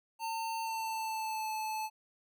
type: tone with pitch glide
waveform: square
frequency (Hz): 900 to 869.3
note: A5 to A5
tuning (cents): +39 to -21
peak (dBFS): -35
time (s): 0.19-1.9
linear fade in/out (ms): 50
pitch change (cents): -60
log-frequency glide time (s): 0.64-1.51
effects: none